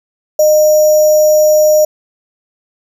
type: tone with sample-and-hold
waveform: sine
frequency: 611 Hz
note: D#5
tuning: 32 cents flat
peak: -5 dBFS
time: 0.39-1.85 s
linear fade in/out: 5 ms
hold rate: 6300 Hz
effects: none